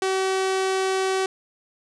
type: tone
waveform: sawtooth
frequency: 380.6 Hz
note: F#4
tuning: 49 cents sharp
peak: -17 dBFS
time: 0.02-1.26 s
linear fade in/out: 2 ms
effects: resampled to 22050 Hz + 9-bit

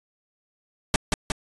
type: noise with echo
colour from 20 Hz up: pink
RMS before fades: -18 dBFS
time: 0.94-0.96 s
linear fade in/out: 2 ms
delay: 180 ms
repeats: 2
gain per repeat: -3 dB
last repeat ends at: 1.32 s
effects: resampled to 22050 Hz

